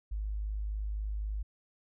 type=tone; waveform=sine; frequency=51.91 Hz; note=G#1; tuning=in tune; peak=-32 dBFS; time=0.11-1.43 s; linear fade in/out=10 ms; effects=none